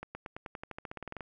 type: accelerating click train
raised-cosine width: 0.5 ms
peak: -25 dBFS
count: 17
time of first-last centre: 0.03-1.207 s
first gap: 120 ms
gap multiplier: 0.93
effects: none